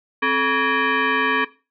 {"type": "tone with frequency modulation", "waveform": "sine", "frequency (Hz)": 264.9, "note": "C4", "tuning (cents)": 22, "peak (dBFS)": -16, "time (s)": [0.22, 1.45], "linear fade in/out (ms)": 10, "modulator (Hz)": 700, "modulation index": 3.1, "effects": ["noise-tail reverb RT60 0.3 s tail -18 dB re dry"]}